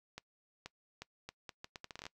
accelerating click train, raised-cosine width 0.2 ms, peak -27 dBFS, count 15, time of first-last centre 0.18-2.066 s, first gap 480 ms, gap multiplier 0.75, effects noise-tail reverb RT60 0.1 s tail -22 dB re dry

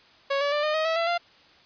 sawtooth tone with pitch steps, 554.4 / 572.3 / 590.8 / 609.8 / 629.5 / 649.8 / 670.8 / 692.5 Hz, C#5 / D5 / D5 / D#5 / D#5 / E5 / E5 / F5, 0 / -45 / +10 / -35 / +20 / -25 / +30 / -15 cents, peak -19 dBFS, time 0.3-1.18 s, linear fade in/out 10 ms, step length 110 ms, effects white hiss -55 dBFS RMS until 1.65 s + resampled to 11025 Hz

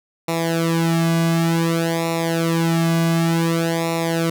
sawtooth tone with flanger, 165.8 Hz, E3, 10 cents sharp, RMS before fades -19 dBFS, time 0.28-4.3 s, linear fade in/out 5 ms, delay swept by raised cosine 0.63 to 2.23 ms, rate 0.55 Hz, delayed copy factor -0.95, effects none

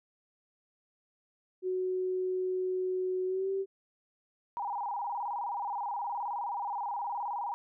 sine tone with pitch glide, 370 to 387.7 Hz, F#4 to G4, 0 to -19 cents, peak -29 dBFS, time 1.62-3.66 s, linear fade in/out 50 ms, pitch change +81 cents, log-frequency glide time 3.26-3.5 s
sine tone with vibrato, 880 Hz, A5, in tune, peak -32 dBFS, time 4.57-7.54 s, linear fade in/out 0 ms, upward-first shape square, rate 19 Hz, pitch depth 140 cents each way
effects none

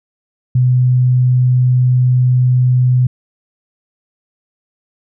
sine tone, 126 Hz, B2, 35 cents sharp, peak -8 dBFS, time 0.55-3.07 s, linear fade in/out 5 ms, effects none

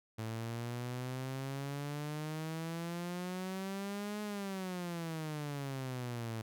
sawtooth exponential two-way sweep, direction up then down, 110.2 to 211 to 110.4 Hz, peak -34 dBFS, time 0.18-6.42 s, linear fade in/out 10 ms, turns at 4.22 s, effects none

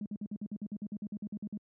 sine tone bursts, 207.7 Hz, G#3, in tune, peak -34 dBFS, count 16, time 0.01-1.574 s, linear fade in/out 2 ms, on 49 ms, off 52 ms, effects tanh soft clip ceiling -30 dBFS + high-pass 100 Hz 12 dB/octave

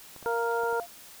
clicks, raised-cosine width 1 ms, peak -32 dBFS, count 4, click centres 0.163 / 0.227 / 0.635 / 0.728 s
sine tone with tremolo, 694 Hz, F5, 11 cents flat, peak -34 dBFS, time 0.24-0.87 s, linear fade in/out 50 ms, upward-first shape triangle, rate 3.6 Hz, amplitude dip 30%
harmonic tone, 466.2 Hz, A#4, in tune, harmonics 1 / 2 / 3, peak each -28 / -31 / -33 dBFS, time 0.26-0.8 s, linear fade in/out 0 ms
effects white hiss -49 dBFS RMS until 1.2 s

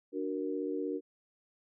sine chord, D augmented, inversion none, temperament equal, 293.7 / 370 / 466.2 Hz, D4 / F#4 / A#4, 0 / 0 / 0 cents, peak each -36 / -37 / -37 dBFS, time 0.12-1.01 s, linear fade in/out 50 ms, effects none

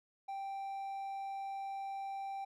triangle tone, 784 Hz, G5, in tune, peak -37 dBFS, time 0.28-2.45 s, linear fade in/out 10 ms, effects none

